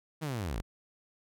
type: linear sweep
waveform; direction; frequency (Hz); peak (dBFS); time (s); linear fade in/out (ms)
sawtooth; down; 164.3 to 36.96; -29; 0.21-0.62; 20
effects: none